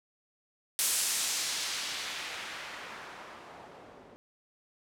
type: noise with low-pass filter sweep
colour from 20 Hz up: blue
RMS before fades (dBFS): -36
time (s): 0.79-4.16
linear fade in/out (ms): 0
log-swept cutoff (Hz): 11000 to 460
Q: 0.88
effects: none